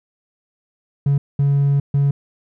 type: tone bursts at uneven times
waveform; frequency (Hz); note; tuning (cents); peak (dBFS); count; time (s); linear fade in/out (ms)
triangle; 140.8; C#3; +27; -10; 3; 1.06-1.18 / 1.39-1.8 / 1.94-2.11; 5
effects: tanh soft clip ceiling -8 dBFS